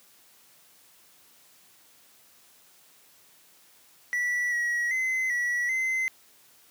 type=tone with pitch steps; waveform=triangle; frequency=1954 / 1914 / 2049 / 1938 / 2060 Hz; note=B6 / A#6 / C7 / B6 / C7; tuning=-19 / +45 / -37 / -33 / -28 cents; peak=-23 dBFS; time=4.13-6.08 s; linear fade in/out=0 ms; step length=390 ms; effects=white hiss -58 dBFS RMS until 6.7 s + high-pass 100 Hz 12 dB/octave